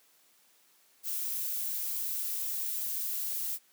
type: noise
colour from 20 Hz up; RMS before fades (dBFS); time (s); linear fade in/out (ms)
violet; -34; 1.03-3.59; 50
effects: white hiss -65 dBFS RMS until 3.72 s + high-pass 200 Hz 12 dB/octave